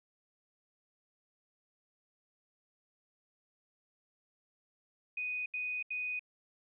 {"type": "tone bursts", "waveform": "sine", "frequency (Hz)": 2489, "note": "D#7", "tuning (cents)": 0, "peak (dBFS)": -34, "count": 3, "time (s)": [5.17, 6.194], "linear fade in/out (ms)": 5, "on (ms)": 290, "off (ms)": 77, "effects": []}